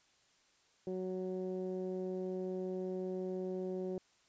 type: tone with low-pass filter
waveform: 15% pulse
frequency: 185.4 Hz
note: F#3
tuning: 4 cents sharp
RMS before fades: -39 dBFS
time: 0.87-3.98 s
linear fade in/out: 2 ms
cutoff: 420 Hz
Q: 2
effects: white hiss -70 dBFS RMS until 4.28 s + resampled to 16000 Hz